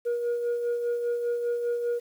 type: tone with tremolo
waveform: sine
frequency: 477 Hz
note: A#4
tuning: 40 cents sharp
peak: -21 dBFS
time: 0.05-2 s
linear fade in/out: 20 ms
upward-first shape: sine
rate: 5 Hz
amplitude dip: 50%
effects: tanh soft clip ceiling -23 dBFS + 9-bit